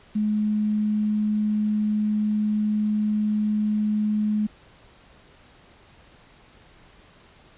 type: tone with quantisation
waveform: sine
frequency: 211.7 Hz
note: G#3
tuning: 33 cents sharp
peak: -20 dBFS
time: 0.15-4.47 s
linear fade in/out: 10 ms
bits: 8
effects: pink hiss -53 dBFS RMS until 7.57 s + resampled to 8000 Hz